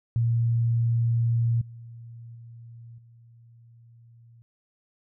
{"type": "tone with level steps", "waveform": "sine", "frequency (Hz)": 116.54, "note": "A#2", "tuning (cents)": 0, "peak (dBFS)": [-20, -40, -42, -50], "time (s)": [0.16, 4.42], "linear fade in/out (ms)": 0, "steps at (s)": [1.61, 2.35, 2.98], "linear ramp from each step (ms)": 5, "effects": []}